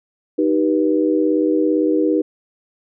sine chord, Eb augmented, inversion none, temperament just, 311.1 / 388.9 / 486.1 Hz, Eb4 / G4 / B4, 0 / -14 / -28 cents, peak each -16 / -20 / -20 dBFS, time 0.38-2.22 s, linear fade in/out 10 ms, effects none

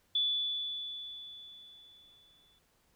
sine tone with exponential decay, 3459 Hz, A7, 30 cents flat, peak -26 dBFS, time 0.15-2.59 s, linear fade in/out 5 ms, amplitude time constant 530 ms, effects pink hiss -71 dBFS RMS until 2.95 s

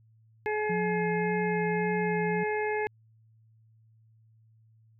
harmonic tone, 424.9 Hz, G#4, 40 cents sharp, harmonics 1 / 2 / 4 / 5 / 6, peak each -29 / -33 / -36 / -37 / -43 dBFS, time 0.46-2.87 s, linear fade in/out 0 ms
sine tone with vibrato, 174.61 Hz, F3, in tune, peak -30 dBFS, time 0.69-2.44 s, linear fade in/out 10 ms, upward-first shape sine, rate 1.8 Hz, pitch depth 32 cents each way
effects added 111 Hz sine -58 dBFS peak until 4.99 s

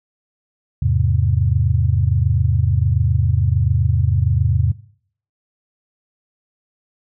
sine chord, E augmented, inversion none, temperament equal, 82.41 / 103.83 / 130.81 Hz, E2 / G#2 / B#2, 0 / 0 / 0 cents, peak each -18 dBFS, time 0.82-4.72 s, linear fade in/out 5 ms, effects noise-tail reverb RT60 0.6 s tail -21 dB re dry

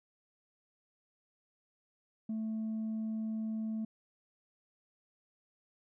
triangle tone with tanh clipping, 220 Hz, A3, in tune, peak -34 dBFS, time 2.29-3.85 s, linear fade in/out 5 ms, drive 6 dB, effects none

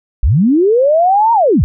sine linear two-way sweep, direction up then down, 41.2 to 945 to 41.2 Hz, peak -7 dBFS, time 0.23-1.64 s, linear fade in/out 0 ms, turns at 1.33 s, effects none

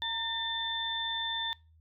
sine tone cluster, 922 / 1802 / 3546 Hz, A#5 / A6 / A7, -19 / +41 / +13 cents, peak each -39 / -39 / -32 dBFS, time 0.02-1.53 s, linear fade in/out 0 ms, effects noise-tail reverb RT60 0.3 s tail -23 dB re dry + added 80 Hz sine -58 dBFS peak until 1.8 s

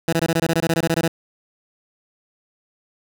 15% pulse tone bursts, 165.1 Hz, E3, 3 cents sharp, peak -10 dBFS, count 15, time 0.08-1.079 s, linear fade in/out 2 ms, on 47 ms, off 21 ms, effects none

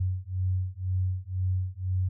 sine beating tone pair, 91.7 / 93.7 Hz, F#2 / F#2, -15 / +22 cents, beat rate 2 Hz, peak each -29 dBFS, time 0-2.09 s, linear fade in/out 10 ms, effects none

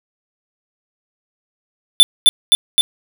square tone with echo, 3520 Hz, A7, in tune, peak -3 dBFS, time 2-2.03 s, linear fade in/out 0 ms, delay 260 ms, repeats 3, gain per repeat -2 dB, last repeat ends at 2.81 s, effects none

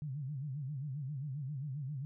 sine tone with vibrato, 140 Hz, C#3, 18 cents sharp, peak -37 dBFS, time 0.02-2.05 s, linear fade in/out 0 ms, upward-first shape sine, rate 7.5 Hz, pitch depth 160 cents each way, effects none

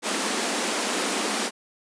pink high-pass noise, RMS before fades -26 dBFS, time 0.02-1.51 s, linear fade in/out 50 ms, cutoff 200 Hz, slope 96 dB/octave, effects resampled to 22050 Hz

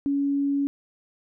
sine tone, 280.9 Hz, C#4, 23 cents sharp, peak -21 dBFS, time 0.06-0.67 s, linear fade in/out 0 ms, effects none

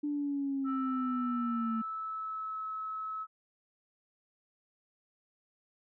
sine linear sweep, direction down, 295 to 223.4 Hz, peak -30 dBFS, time 0.03-1.82 s, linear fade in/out 10 ms
sine tone with pitch glide, 1318.5 to 1293.6 Hz, E6 to E6, 0 to -33 cents, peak -35 dBFS, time 0.64-3.27 s, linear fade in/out 50 ms, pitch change -33 cents, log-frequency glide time 1.46-2.66 s
effects tanh soft clip ceiling -23 dBFS

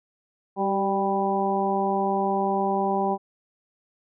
harmonic tone with a mistuned harmonic, 196.7 Hz, G3, 6 cents sharp, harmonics 1 / 2 / 3 / 4 / 5, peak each -28 / -27 / -31 / -25 / -30 dBFS, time 0.56-3.18 s, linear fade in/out 50 ms, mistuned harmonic 2, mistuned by -26 cents, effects none

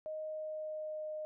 sine tone with pitch glide, 622.3 to 615.9 Hz, D#5 to D#5, 0 to -18 cents, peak -38 dBFS, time 0.06-1.25 s, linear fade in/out 0 ms, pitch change -18 cents, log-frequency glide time 0.22-1.07 s, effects none

